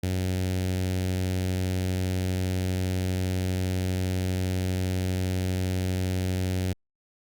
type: tone with notch filter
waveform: sawtooth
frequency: 92.5 Hz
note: F#2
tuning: in tune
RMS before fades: -27 dBFS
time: 0.03-6.73 s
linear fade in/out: 5 ms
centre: 1100 Hz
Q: 0.84
effects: Opus 48 kbps